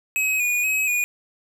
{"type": "tone with vibrato", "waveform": "square", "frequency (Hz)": 2500, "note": "D#7", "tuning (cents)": 8, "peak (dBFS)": -20, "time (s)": [0.16, 1.04], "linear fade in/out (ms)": 0, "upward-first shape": "square", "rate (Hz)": 2.1, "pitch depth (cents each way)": 34, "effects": ["9-bit"]}